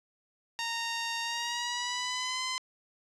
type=tone with pitch glide; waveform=10% pulse; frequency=925 to 1026.4 Hz; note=A#5 to C6; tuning=-14 to -34 cents; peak=-23 dBFS; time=0.59-2.58 s; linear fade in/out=0 ms; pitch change=+180 cents; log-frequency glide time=1.22-2.42 s; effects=resampled to 24000 Hz + 9-bit